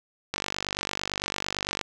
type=click train; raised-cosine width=0.2 ms; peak=-10 dBFS; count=73; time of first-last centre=0.34-1.812 s; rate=48.9 Hz; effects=none